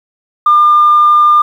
sine tone, 1202 Hz, D6, 40 cents sharp, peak -3 dBFS, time 0.46-1.42 s, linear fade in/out 5 ms, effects tanh soft clip ceiling 0 dBFS + 7-bit

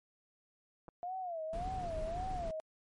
clicks, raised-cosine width 1 ms, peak -37 dBFS, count 2, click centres 0.882 / 0.888 s
sine tone with vibrato, 690 Hz, F5, 21 cents flat, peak -37 dBFS, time 1.03-2.6 s, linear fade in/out 0 ms, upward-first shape sine, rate 1.8 Hz, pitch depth 160 cents each way
brown noise, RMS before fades -42 dBFS, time 1.53-2.51 s, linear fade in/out 2 ms
effects MP3 48 kbps

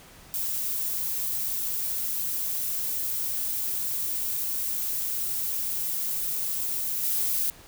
violet noise with level steps, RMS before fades -29 / -26 dBFS, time 0.34-7.5 s, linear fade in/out 0 ms, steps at 7.02 s, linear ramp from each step 20 ms, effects pink hiss -50 dBFS RMS until 7.67 s

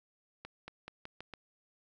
accelerating click train, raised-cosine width 0.3 ms, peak -28 dBFS, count 6, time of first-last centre 0.45-1.337 s, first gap 230 ms, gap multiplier 0.87, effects none

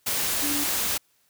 sine tone in noise, 290 Hz, D4, 22 cents flat, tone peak -29 dBFS, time 0.42-0.64 s, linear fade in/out 10 ms, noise white, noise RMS -26 dBFS, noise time 0.06-0.98 s, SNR -6 dB, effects white hiss -66 dBFS RMS until 1.29 s

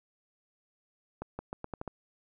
accelerating click train, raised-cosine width 1 ms, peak -23 dBFS, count 7, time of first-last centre 1.22-1.877 s, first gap 170 ms, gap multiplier 0.82, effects none

